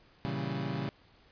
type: chord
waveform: 30% pulse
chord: A# diminished seventh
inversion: none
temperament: equal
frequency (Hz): 116.54 / 138.59 / 164.81 / 196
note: A#2 / C#3 / E3 / G3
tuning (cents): 0 / 0 / 0 / 0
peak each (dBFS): -38 / -33 / -37 / -36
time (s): 0.25-0.89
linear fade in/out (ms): 0
effects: pink hiss -62 dBFS RMS until 1.31 s + resampled to 11025 Hz